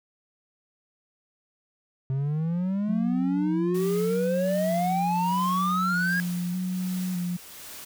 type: exponential sweep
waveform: triangle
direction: up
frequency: 130.81 to 1661.2 Hz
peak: -22 dBFS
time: 2.1-6.2 s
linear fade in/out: 0 ms
type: tone with vibrato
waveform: sine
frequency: 180 Hz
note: F#3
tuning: 47 cents flat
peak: -26 dBFS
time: 2.88-7.37 s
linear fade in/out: 10 ms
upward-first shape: square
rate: 0.82 Hz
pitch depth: 32 cents each way
type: noise with tremolo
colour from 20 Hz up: white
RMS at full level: -41 dBFS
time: 3.74-7.85 s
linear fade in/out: 10 ms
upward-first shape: sine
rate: 1.3 Hz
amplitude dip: 45%
effects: none